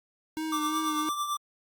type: tone with vibrato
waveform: square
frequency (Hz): 310.8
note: D#4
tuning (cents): -2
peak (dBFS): -31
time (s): 0.37-1.09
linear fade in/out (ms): 0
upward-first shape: sine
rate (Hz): 2.9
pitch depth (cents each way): 33
type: tone with tremolo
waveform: square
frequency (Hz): 1174.7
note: D6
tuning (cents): 0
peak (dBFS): -27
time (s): 0.52-1.37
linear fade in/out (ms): 5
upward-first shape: triangle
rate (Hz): 9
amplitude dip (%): 60
effects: Opus 48 kbps